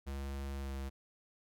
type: tone with pitch glide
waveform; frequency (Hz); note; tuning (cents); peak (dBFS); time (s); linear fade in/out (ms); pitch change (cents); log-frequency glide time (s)
square; 68.8 to 67.74; C#2 to C#2; -12 to -39; -39; 0.06-0.9; 20; -27; 0.6-0.72
effects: none